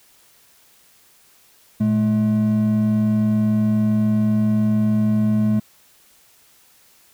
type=tone pair together; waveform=triangle; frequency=113.74 / 213.9 Hz; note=A#2 / A3; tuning=-42 / -49 cents; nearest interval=major seventh; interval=1093 cents; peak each=-20 / -14 dBFS; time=1.8-5.6 s; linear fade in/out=10 ms; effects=white hiss -54 dBFS RMS until 7.13 s